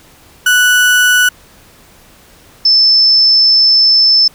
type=tone pair in turn; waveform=35% pulse / sine; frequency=1480 / 5274 Hz; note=F#6 / E8; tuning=0 / 0 cents; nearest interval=octave + minor seventh; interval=2200 cents; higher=second; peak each=-5 dBFS; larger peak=neither; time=0.46-1.29 / 2.65-4.28 s; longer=second; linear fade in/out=5 ms; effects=pink hiss -43 dBFS RMS until 4.34 s

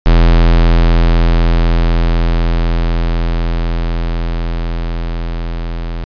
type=tone with level ramp; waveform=square; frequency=42 Hz; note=E1; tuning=33 cents sharp; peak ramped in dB=-5 to -19 dBFS; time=0.06-6.04 s; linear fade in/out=0 ms; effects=resampled to 11025 Hz

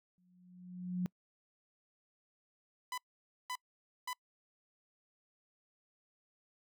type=tone with exponential growth; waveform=sine; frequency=180.4 Hz; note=F#3; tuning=44 cents flat; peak=-30 dBFS; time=0.18-1.06 s; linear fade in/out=0 ms; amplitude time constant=190 ms
type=tone bursts; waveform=sawtooth; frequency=1000 Hz; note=B5; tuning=21 cents sharp; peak=-34 dBFS; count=3; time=2.92-4.131 s; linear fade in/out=2 ms; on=57 ms; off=520 ms
effects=noise-tail reverb RT60 0.1 s tail -26 dB re dry

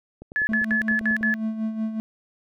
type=click train; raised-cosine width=2 ms; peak=-26 dBFS; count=11; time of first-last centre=0.22-1.21 s; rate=10.1 Hz
type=tone bursts; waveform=sine; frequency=1716 Hz; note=A6; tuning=44 cents flat; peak=-20 dBFS; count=6; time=0.36-1.34 s; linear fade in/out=0 ms; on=110 ms; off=64 ms
type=tone with tremolo; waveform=triangle; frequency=220 Hz; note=A3; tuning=in tune; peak=-20 dBFS; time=0.49-2 s; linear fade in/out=0 ms; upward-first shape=sine; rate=5.4 Hz; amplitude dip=60%
effects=none

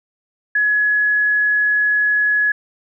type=tone; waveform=sine; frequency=1689 Hz; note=G#6; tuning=29 cents sharp; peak=-13 dBFS; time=0.55-2.52 s; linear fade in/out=5 ms; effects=none

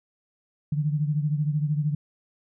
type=beating tone pair; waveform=sine; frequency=147.6 / 160.6 Hz; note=D3 / E3; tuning=+9 / -45 cents; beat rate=13 Hz; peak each=-23 / -29 dBFS; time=0.72-1.95 s; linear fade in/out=5 ms; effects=none

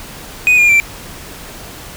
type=tone with pitch steps; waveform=triangle; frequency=2488 / 2417 / 2348 Hz; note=D#7 / D7 / D7; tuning=-1 / +49 / -1 cents; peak=-5 dBFS; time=0.47-0.8 s; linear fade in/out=0 ms; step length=110 ms; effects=pink hiss -32 dBFS RMS until 1.96 s

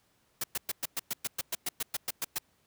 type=noise bursts; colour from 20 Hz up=white; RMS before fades=-32 dBFS; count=15; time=0.41-2.385 s; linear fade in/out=5 ms; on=29 ms; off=110 ms; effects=pink hiss -70 dBFS RMS until 2.66 s + high-pass 60 Hz 12 dB/octave

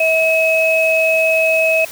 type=tone pair together; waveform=sine; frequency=643.8 / 2562 Hz; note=E5 / E7; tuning=-41 / -50 cents; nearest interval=2 octaves; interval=2391 cents; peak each=-14 dBFS; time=0-1.85 s; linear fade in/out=5 ms; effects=white hiss -33 dBFS RMS until 1.91 s

